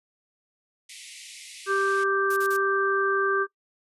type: band-pass noise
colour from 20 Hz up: pink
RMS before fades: -44 dBFS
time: 0.89-2.04 s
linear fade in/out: 5 ms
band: 2000 to 11000 Hz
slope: 96 dB/octave
type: harmonic tone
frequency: 392 Hz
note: G4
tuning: in tune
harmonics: 1 / 3 / 4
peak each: -25 / -26 / -26 dBFS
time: 1.66-3.47 s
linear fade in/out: 50 ms
type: noise bursts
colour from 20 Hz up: blue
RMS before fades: -36 dBFS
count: 3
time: 2.3-2.567 s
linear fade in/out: 5 ms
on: 65 ms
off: 36 ms
effects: noise-tail reverb RT60 0.1 s tail -19 dB re dry + resampled to 32000 Hz